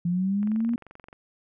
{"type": "linear sweep", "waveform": "sine", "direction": "up", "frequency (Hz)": [170.3, 239.2], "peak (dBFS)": -22, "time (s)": [0.05, 0.76], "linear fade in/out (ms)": 5}
{"type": "click train", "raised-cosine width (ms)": 0.5, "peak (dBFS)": -31, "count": 17, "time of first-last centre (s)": [0.43, 1.129], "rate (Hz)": 22.9}
{"effects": []}